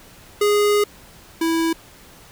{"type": "tone pair in turn", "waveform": "square", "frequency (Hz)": [413.7, 328.4], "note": ["G#4", "E4"], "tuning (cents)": [-7, -6], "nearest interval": "major third", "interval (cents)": 399, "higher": "first", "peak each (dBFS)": [-15, -18], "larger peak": "first", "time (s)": [[0.41, 0.84], [1.41, 1.73]], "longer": "first", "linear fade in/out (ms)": 5, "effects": ["pink hiss -46 dBFS RMS until 2.31 s"]}